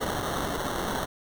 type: noise with sample-and-hold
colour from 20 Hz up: white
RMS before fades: -30 dBFS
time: 0-1.06 s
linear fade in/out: 20 ms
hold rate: 2450 Hz
effects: none